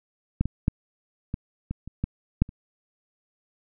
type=clicks; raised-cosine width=5 ms; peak=-9 / -15 / -8 / -16 / -17 / -25 / -13 / -6 / -28 dBFS; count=9; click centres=0.41 / 0.456 / 0.681 / 1.341 / 1.71 / 1.876 / 2.04 / 2.42 / 2.491 s; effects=none